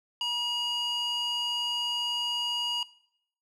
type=tone with band-pass filter; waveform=square; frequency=958 Hz; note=A#5; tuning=47 cents sharp; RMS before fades=-30 dBFS; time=0.21-2.83 s; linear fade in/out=2 ms; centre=3400 Hz; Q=4; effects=noise-tail reverb RT60 0.7 s tail -20 dB re dry